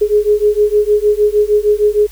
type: beating tone pair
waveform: sine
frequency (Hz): 415.3 / 421.8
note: G#4 / G#4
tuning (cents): 0 / +27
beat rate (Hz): 6.5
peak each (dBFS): -12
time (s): 0.01-2.07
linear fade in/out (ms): 10
effects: added 50 Hz sine -34 dBFS peak until 2.11 s + white hiss -42 dBFS RMS until 2.11 s